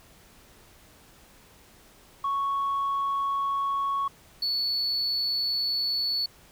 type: tone pair in turn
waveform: sine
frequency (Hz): 1108.7 / 4435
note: C#6 / C#8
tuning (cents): 0 / 0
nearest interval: 2 octaves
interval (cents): 2400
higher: second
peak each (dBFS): -23 / -23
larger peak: neither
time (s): 2.24-4.08 / 4.42-6.26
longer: neither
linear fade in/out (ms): 5
effects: tanh soft clip ceiling -22 dBFS + pink hiss -55 dBFS RMS until 6.51 s